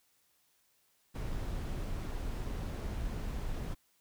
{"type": "noise", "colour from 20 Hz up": "brown", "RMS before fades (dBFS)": -37, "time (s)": [1.14, 3.75], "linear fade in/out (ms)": 20, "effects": ["white hiss -72 dBFS RMS until 4 s"]}